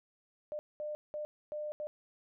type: tone bursts at uneven times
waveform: sine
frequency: 601 Hz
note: D5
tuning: 40 cents sharp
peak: -36 dBFS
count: 5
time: 0.52-0.59 / 0.8-0.95 / 1.14-1.25 / 1.52-1.72 / 1.8-1.87 s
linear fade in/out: 0 ms
effects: none